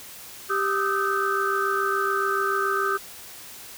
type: tone cluster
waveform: sine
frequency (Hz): 393.2 / 1217 / 1284 / 1546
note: G4 / D#6 / E6 / G6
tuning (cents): +5 / -39 / -46 / -24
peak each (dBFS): -27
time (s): 0.49-2.98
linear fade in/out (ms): 20
effects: white hiss -42 dBFS RMS until 3.77 s